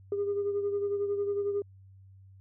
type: beating tone pair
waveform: sine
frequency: 403.6 / 414.6 Hz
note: G#4 / G#4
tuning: -49 / -3 cents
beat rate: 11 Hz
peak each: -27 / -36 dBFS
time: 0.12-1.62 s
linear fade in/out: 2 ms
effects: tanh soft clip ceiling -23 dBFS + added 96 Hz sine -51 dBFS peak until 2.4 s